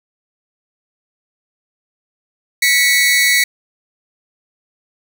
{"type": "tone pair together", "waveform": "sawtooth", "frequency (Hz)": [1955.9, 2217], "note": ["B6", "C#7"], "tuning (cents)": [-17, 0], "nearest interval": "major second", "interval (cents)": 217, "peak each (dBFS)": -10, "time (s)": [2.62, 3.44], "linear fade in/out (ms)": 5, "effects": []}